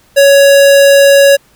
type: tone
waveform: square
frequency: 558 Hz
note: C#5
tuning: 11 cents sharp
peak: -3 dBFS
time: 0.16-1.37 s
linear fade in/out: 20 ms
effects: pink hiss -48 dBFS RMS until 1.55 s